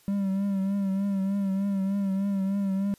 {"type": "tone with vibrato", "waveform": "triangle", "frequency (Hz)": 196, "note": "G3", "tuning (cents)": 0, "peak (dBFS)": -22, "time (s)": [0.08, 2.94], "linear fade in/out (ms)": 0, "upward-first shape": "triangle", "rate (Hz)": 3.3, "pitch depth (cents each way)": 53, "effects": ["white hiss -60 dBFS RMS until 2.98 s", "resampled to 32000 Hz"]}